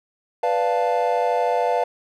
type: chord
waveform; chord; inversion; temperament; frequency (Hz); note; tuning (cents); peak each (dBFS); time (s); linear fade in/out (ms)
triangle; B half-diminished seventh; none; equal; 493.9 / 587.3 / 698.5 / 880; B4 / D5 / F5 / A5; 0 / 0 / 0 / 0; -21 / -24 / -20 / -23; 0.43-1.84; 5
effects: none